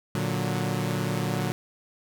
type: chord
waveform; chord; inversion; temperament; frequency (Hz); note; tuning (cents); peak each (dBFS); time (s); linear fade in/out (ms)
sawtooth; Bb augmented; none; equal with one note detuned; 116.54 / 146.83 / 183.83; Bb2 / D3 / F#3; 0 / 0 / -11; -26; 0.15-1.52; 0
effects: none